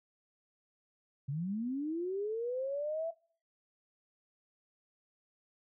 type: linear sweep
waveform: sine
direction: up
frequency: 130.8 to 671 Hz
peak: -33 dBFS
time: 1.28-3.11 s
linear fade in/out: 10 ms
effects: noise-tail reverb RT60 0.5 s tail -23 dB re dry